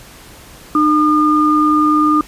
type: tone pair together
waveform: sine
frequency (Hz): 303.4 / 1213.6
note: D#4 / D#6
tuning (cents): -44 / -44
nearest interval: 2 octaves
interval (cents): 2400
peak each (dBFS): -12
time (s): 0.75-2.21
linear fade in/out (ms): 2
effects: pink hiss -39 dBFS RMS until 2.27 s + resampled to 32000 Hz